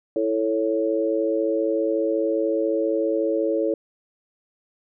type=chord; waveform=sine; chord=A major; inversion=second; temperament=equal; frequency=329.6 / 440 / 554.4 Hz; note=E4 / A4 / C#5; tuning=0 / 0 / 0 cents; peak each=-24 dBFS; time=0.16-3.74 s; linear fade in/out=2 ms; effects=none